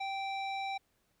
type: tone with low-pass filter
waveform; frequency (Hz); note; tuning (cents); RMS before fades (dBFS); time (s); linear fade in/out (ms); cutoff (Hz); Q
square; 781; G5; -7; -37; 0-0.78; 10; 3500; 2.1
effects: pink hiss -75 dBFS RMS until 1.2 s